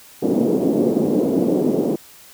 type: band-pass noise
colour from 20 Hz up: pink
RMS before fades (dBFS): -18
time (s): 0.22-1.96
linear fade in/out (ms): 10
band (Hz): 220 to 470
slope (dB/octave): 24
effects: white hiss -45 dBFS RMS until 2.33 s